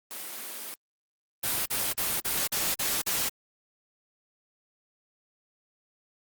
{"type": "high-pass noise", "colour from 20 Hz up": "white", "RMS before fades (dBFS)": -38, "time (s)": [0.11, 0.74], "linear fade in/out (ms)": 0, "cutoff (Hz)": 190, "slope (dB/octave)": 48}
{"type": "noise bursts", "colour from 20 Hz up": "white", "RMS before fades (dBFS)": -28, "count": 7, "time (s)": [1.43, 3.292], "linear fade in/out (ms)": 10, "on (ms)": 230, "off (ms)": 42}
{"effects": ["Opus 32 kbps"]}